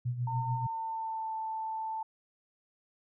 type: tone with tremolo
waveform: sine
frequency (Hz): 122.4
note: B2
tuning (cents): -15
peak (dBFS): -28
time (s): 0.05-0.67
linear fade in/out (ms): 10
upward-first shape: sine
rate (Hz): 6.9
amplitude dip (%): 65
type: tone with pitch glide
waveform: sine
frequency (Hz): 908 to 883.7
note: A#5 to A5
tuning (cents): -46 to +7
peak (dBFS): -33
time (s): 0.27-2.03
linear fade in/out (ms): 5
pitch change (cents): -47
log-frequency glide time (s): 0.58-1.34
effects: none